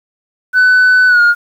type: tone with pitch glide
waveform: sine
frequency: 1500 to 1424.8 Hz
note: F#6 to F6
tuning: +23 to +34 cents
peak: -3 dBFS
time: 0.53-1.35 s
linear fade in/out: 50 ms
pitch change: -89 cents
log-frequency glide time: 1.08-1.21 s
effects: tanh soft clip ceiling -4 dBFS + 7-bit